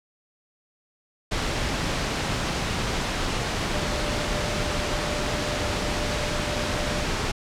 sine tone in noise, 595 Hz, D5, 22 cents sharp, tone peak -33 dBFS, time 3.73-7.06 s, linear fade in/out 10 ms, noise pink, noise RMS -26 dBFS, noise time 1.31-7.32 s, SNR -10 dB, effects low-pass 6000 Hz 12 dB/octave

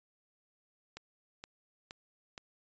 click train, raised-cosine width 0.2 ms, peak -27 dBFS, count 4, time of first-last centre 0.97-2.378 s, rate 2.13 Hz, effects resampled to 16000 Hz

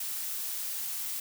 blue noise, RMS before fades -35 dBFS, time 0-1.2 s, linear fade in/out 5 ms, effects none

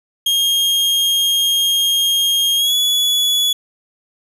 40% pulse tone with pitch glide, 3239 to 3402 Hz, G#7 to G#7, -44 to +41 cents, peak -12 dBFS, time 0.26-3.53 s, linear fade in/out 5 ms, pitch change +85 cents, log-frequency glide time 2.57-2.74 s, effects none

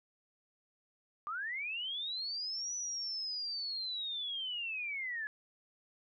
sine linear two-way sweep, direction up then down, 1156 to 5960 to 1683 Hz, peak -36 dBFS, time 1.27-5.27 s, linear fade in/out 0 ms, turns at 2.75 s, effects none

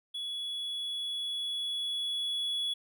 triangle tone with level ramp, 3385 Hz, G#7, 32 cents sharp, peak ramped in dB -33 to -28 dBFS, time 0.14-2.74 s, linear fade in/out 10 ms, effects none

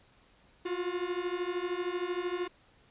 45% pulse beating tone pair, 349.2 / 362.2 Hz, F4 / F#4, 0 / -37 cents, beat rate 13 Hz, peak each -35 / -34 dBFS, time 0.65-2.48 s, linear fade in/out 10 ms, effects pink hiss -63 dBFS RMS until 2.9 s + resampled to 8000 Hz

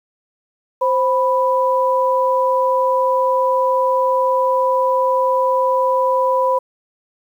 sine tone pair together, 523.3 / 989 Hz, C5 / B5, 0 / +2 cents, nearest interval major seventh, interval 1102 cents, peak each -16 dBFS, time 0.81-6.59 s, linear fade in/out 10 ms, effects 8-bit

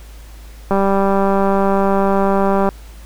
click train, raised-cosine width 1 ms, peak -3 dBFS, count 389, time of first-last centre 0.71-2.69 s, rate 196 Hz, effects added 53 Hz sine -34 dBFS peak until 3.05 s + pink hiss -45 dBFS RMS until 3.05 s

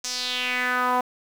sawtooth tone with band-pass filter sweep, 249.9 Hz, B3, 21 cents sharp, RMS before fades -25 dBFS, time 0.04-1.01 s, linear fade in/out 5 ms, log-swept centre 6200 to 870 Hz, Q 3.4, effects 7-bit

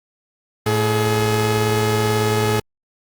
sawtooth tone pair together, 110.5 / 423.7 Hz, A2 / G#4, +8 / +35 cents, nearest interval octave + major seventh, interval 2327 cents, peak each -15 dBFS, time 0.66-2.6 s, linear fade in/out 5 ms, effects Opus 32 kbps

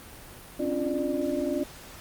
sine tone cluster, 267.4 / 288.8 / 346.5 / 596 Hz, C4 / D4 / F4 / D5, +38 / -29 / -14 / +25 cents, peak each -31 dBFS, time 0.59-1.64 s, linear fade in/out 10 ms, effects pink hiss -46 dBFS RMS until 2 s + Opus 32 kbps

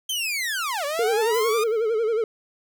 sawtooth linear two-way sweep, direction down then up, 3179 to 556 to 1241 Hz, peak -21 dBFS, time 0.09-1.64 s, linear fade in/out 5 ms, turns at 0.85 s
triangle tone with vibrato, 447.1 Hz, A4, 28 cents sharp, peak -18 dBFS, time 0.99-2.24 s, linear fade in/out 2 ms, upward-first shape sine, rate 11 Hz, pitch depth 92 cents each way
violet noise with exponential decay, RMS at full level -34 dBFS, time 1.34-1.94 s, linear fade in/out 5 ms, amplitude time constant 130 ms
effects none

